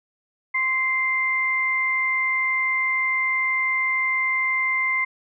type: tone pair together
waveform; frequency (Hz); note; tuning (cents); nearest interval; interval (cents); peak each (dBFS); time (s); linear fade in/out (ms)
sine; 1046.5 / 2089; C6 / C7; 0 / -3; octave; 1197; -28 / -20; 0.54-5.05; 10
effects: none